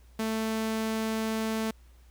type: tone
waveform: sawtooth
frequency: 221.1 Hz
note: A3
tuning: 9 cents sharp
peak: -24 dBFS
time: 0.19-1.71 s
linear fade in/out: 5 ms
effects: added 60 Hz sine -52 dBFS peak until 2.1 s + pink hiss -65 dBFS RMS until 2.1 s